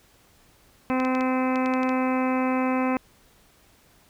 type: harmonic tone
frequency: 257.8 Hz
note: C4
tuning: 26 cents flat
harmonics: 1 / 2 / 3 / 4 / 5 / 6 / 7 / 8 / 9 / 10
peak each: -23 / -29 / -31 / -31 / -36 / -40 / -43 / -38 / -41 / -38 dBFS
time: 0.9-2.97 s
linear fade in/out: 0 ms
type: clicks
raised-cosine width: 0.2 ms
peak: -19 dBFS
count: 9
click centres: 1.001 / 1.05 / 1.151 / 1.209 / 1.558 / 1.66 / 1.738 / 1.832 / 1.892 s
effects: pink hiss -58 dBFS RMS until 4.09 s